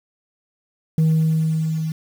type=tone with level ramp; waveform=sine; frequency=159 Hz; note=D#3; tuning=38 cents sharp; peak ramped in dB=-10 to -21 dBFS; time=0.98-1.92 s; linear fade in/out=2 ms; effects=tanh soft clip ceiling -12 dBFS + 7-bit